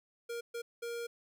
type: tone bursts at uneven times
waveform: square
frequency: 470 Hz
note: A#4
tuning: 14 cents sharp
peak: -38 dBFS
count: 3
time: 0.29-0.41 / 0.54-0.62 / 0.82-1.07 s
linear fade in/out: 10 ms
effects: none